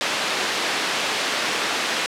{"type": "band-pass noise", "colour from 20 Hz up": "white", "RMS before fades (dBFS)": -24, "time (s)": [0.01, 2.06], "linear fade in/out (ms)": 0, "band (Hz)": [260, 3600], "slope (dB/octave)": 12, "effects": ["low-pass 12000 Hz 12 dB/octave"]}